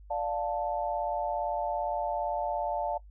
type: chord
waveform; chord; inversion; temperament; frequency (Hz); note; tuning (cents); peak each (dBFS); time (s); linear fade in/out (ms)
sine; D minor; none; just; 587.3 / 704.8 / 881; D5 / F5 / A5; 0 / +16 / +2; -33; 0.1-2.98; 10
effects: noise-tail reverb RT60 0.1 s tail -18 dB re dry + added 50 Hz sine -48 dBFS peak until 3.1 s